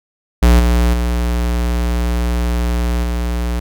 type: tone with level steps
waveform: square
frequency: 59.6 Hz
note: A#1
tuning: 39 cents sharp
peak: -7 / -11 / -15 / -17 dBFS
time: 0.42-3.6 s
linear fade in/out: 10 ms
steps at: 0.59 / 0.93 / 3.03 s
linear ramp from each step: 10 ms
effects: none